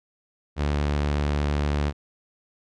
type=tone with vibrato; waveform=sawtooth; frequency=73 Hz; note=D2; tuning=10 cents flat; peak=-18 dBFS; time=0.56-1.93 s; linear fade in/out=50 ms; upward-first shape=sine; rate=8.5 Hz; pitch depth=9 cents each way; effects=low-pass 5000 Hz 12 dB/octave